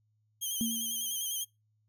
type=tone with vibrato; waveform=5% pulse; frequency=3156 Hz; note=G7; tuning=11 cents sharp; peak=-25 dBFS; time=0.41-1.45 s; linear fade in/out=20 ms; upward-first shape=square; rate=10 Hz; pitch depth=41 cents each way
type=tone with exponential decay; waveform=sine; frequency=228.6 Hz; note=A#3; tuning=34 cents flat; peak=-27 dBFS; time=0.61-1.17 s; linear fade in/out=0 ms; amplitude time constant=120 ms
effects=noise-tail reverb RT60 0.2 s tail -22 dB re dry + added 107 Hz sine -70 dBFS peak until 1.88 s